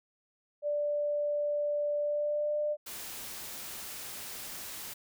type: tone with pitch glide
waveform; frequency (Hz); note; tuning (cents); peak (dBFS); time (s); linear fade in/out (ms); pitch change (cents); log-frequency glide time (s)
sine; 587.3 to 596.5; D5 to D5; 0 to +27; -28; 0.62-2.77; 50; +27; 2-2.57
type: noise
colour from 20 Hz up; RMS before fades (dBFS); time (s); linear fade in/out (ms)
white; -42; 2.86-4.94; 10
effects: none